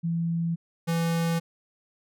sine / square tone pair in turn, 167.5 / 166.81 Hz, E3 / E3, +28 / +21 cents, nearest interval unison, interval 7 cents, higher first, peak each -24 dBFS, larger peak neither, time 0.03-0.56 / 0.87-1.4 s, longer neither, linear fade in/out 20 ms, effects none

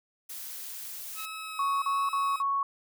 blue noise, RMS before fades -40 dBFS, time 0.29-1.26 s, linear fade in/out 10 ms
20% pulse tone with vibrato, 1283 Hz, E6, 47 cents flat, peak -32 dBFS, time 1.15-2.43 s, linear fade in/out 50 ms, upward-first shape sine, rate 1.4 Hz, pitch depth 11 cents each way
sine tone bursts, 1108.7 Hz, C#6, in tune, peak -25 dBFS, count 4, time 1.59-2.63 s, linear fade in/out 2 ms, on 230 ms, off 40 ms
effects none

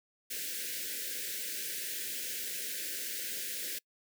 white band-stop noise, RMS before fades -38 dBFS, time 0.3-3.79 s, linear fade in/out 10 ms, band 560 to 1500 Hz, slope 96 dB/octave, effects noise-tail reverb RT60 0.1 s tail -26 dB re dry + high-pass 300 Hz 12 dB/octave

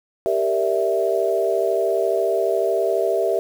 sine chord, E half-diminished seventh, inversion first, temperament equal, 392 / 466.2 / 587.3 / 659.3 Hz, G4 / Bb4 / D5 / E5, 0 / 0 / 0 / 0 cents, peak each -22 / -24 / -26 / -21 dBFS, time 0.26-3.39 s, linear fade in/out 0 ms, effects 7-bit

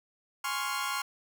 sawtooth chord, Db major seventh, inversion second, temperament equal, 830.6 / 1046.5 / 1108.7 / 1396.9 Hz, Ab5 / C6 / Db6 / F6, 0 / 0 / 0 / 0 cents, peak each -36 / -32 / -32 / -32 dBFS, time 0.44-1.02 s, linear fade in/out 5 ms, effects none

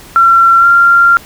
sine tone with pitch glide, 1360 to 1385.4 Hz, F6 to F6, -46 to -14 cents, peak -3 dBFS, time 0.16-1.17 s, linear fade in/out 0 ms, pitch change +32 cents, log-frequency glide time 0.59-0.66 s, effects pink hiss -35 dBFS RMS until 1.25 s

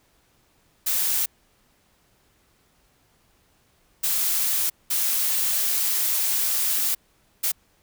blue noise bursts at uneven times, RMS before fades -23 dBFS, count 4, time 0.86-1.26 / 4.03-4.7 / 4.9-6.95 / 7.43-7.52 s, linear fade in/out 10 ms, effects pink hiss -63 dBFS RMS until 7.82 s

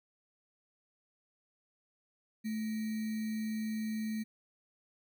sine tone with sample-and-hold, 218.3 Hz, A3, 13 cents flat, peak -33 dBFS, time 2.44-4.24 s, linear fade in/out 20 ms, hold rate 2100 Hz, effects none

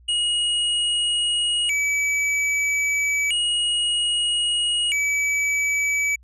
square tone with vibrato, 2572 Hz, E7, 43 cents flat, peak -20 dBFS, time 0.08-6.16 s, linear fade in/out 10 ms, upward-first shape square, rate 0.31 Hz, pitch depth 200 cents each way, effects added 60 Hz sine -48 dBFS peak until 6.23 s + resampled to 24000 Hz

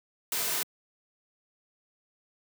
white noise with comb filter, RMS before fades -30 dBFS, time 0.32-0.63 s, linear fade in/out 2 ms, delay 3.6 ms, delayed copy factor -0.5, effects high-pass 200 Hz 12 dB/octave

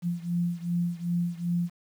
sine beating tone pair, 172.4 / 175 Hz, F3 / F3, -22 / +4 cents, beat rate 2.6 Hz, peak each -28 / -30 dBFS, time 0.02-1.7 s, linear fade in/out 50 ms, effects 9-bit

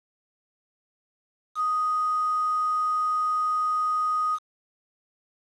sine tone with quantisation, 1246 Hz, D#6, 2 cents sharp, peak -22 dBFS, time 1.55-4.39 s, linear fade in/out 50 ms, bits 7, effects low-pass 7000 Hz 12 dB/octave

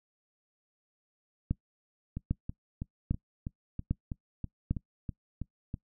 two click trains, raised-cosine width 5 ms, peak -23 / -16 dBFS, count 12 / 5, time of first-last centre 2.17-5.741 / 1.51-4.71 s, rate 3.08 / 1.25 Hz, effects noise-tail reverb RT60 0.1 s tail -22 dB re dry

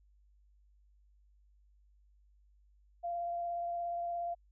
sine tone with vibrato, 691 Hz, F5, 19 cents flat, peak -34 dBFS, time 3.03-4.35 s, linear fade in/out 20 ms, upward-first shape triangle, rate 17 Hz, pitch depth 14 cents each way, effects added 50 Hz sine -63 dBFS peak until 4.51 s

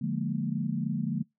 sine chord, Bb dominant seventh, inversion first, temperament just, 145.68 / 174.81 / 209.8 / 233.1 Hz, D3 / F3 / Ab3 / Bb3, -14 / +2 / +18 / 0 cents, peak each -33 dBFS, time 0.01-1.23 s, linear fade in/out 10 ms, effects noise-tail reverb RT60 0.2 s tail -26 dB re dry

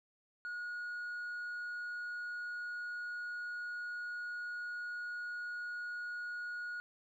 triangle tone with hard clipping, 1447 Hz, F#6, 39 cents flat, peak -38 dBFS, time 0.45-6.8 s, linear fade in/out 0 ms, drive 1 dB, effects none

